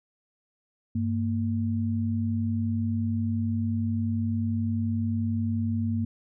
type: tone pair together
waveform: sine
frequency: 98.62 / 230 Hz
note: G2 / A#3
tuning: +11 / -23 cents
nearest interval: octave + minor third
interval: 1466 cents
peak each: -27 dBFS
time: 0.95-6.05 s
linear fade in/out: 5 ms
effects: none